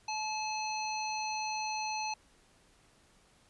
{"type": "harmonic tone with a mistuned harmonic", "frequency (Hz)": 863, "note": "A5", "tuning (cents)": -34, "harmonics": [1, 3, 5, 7], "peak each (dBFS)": [-35, -40, -42, -43], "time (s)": [0.08, 2.14], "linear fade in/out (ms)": 5, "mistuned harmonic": 5, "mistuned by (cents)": -48, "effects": ["pink hiss -65 dBFS RMS until 3.49 s", "resampled to 24000 Hz"]}